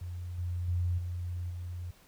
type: tone with level steps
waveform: sine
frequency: 88.2 Hz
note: F2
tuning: 18 cents sharp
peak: -36 / -31 / -27 / -33 / -36 dBFS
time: 0.01-1.91 s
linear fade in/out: 5 ms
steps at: 0.38 / 0.68 / 0.98 / 1.5 s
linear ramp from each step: 5 ms
effects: pink hiss -61 dBFS RMS until 2.07 s